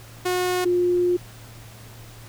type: tone pair in turn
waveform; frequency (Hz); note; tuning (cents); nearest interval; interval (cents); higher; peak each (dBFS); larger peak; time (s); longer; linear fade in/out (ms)
sawtooth / sine; 362.5 / 355; F#4 / F4; -35 / +28; unison; 37; first; -17; neither; 0.25-0.65 / 0.65-1.17; second; 10
effects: added 114 Hz sine -43 dBFS peak until 2.28 s + pink hiss -46 dBFS RMS until 2.28 s